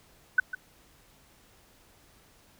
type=tone with echo; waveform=sine; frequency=1508 Hz; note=F#6; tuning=32 cents sharp; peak=-16 dBFS; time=0.38-0.4 s; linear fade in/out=5 ms; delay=150 ms; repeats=1; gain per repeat=-14 dB; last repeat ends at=0.55 s; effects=pink hiss -60 dBFS RMS until 2.59 s